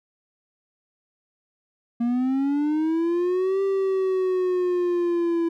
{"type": "linear two-way sweep", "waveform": "triangle", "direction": "up then down", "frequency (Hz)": [233.1, 392, 333.7], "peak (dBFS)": -18, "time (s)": [2, 5.49], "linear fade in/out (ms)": 10, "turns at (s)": 3.62, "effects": []}